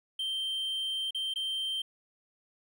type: tone with dropouts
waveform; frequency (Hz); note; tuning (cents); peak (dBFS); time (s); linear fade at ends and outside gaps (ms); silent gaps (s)
triangle; 3136; G7; 0; -29; 0.19-1.82; 5; 1.108-1.146 / 1.339-1.358
effects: none